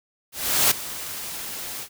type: noise with ADSR envelope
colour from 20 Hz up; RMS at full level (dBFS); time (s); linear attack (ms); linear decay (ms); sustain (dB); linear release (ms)
white; -17; 0.32-1.89; 390; 9; -16; 78
effects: none